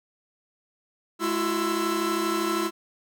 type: tone cluster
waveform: 45% pulse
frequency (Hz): 211.8 / 333.4 / 366 / 1040 / 1329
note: G#3 / E4 / F#4 / C6 / E6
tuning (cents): +34 / +20 / -19 / -11 / +14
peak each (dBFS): -34 / -27 / -31 / -34 / -31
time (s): 1.19-2.71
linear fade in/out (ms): 50
effects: none